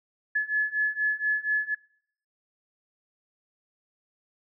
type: beating tone pair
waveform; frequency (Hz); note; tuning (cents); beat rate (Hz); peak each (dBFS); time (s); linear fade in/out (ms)
sine; 1710 / 1714.2; A6 / A6; -50 / -46; 4.2; -27 / -26; 0.35-1.75; 10
effects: noise-tail reverb RT60 0.6 s tail -23 dB re dry